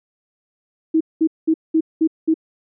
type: tone bursts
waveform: sine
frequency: 320.2 Hz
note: D#4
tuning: 50 cents sharp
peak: -12 dBFS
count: 6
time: 0.94-2.342 s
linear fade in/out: 10 ms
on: 67 ms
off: 200 ms
effects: none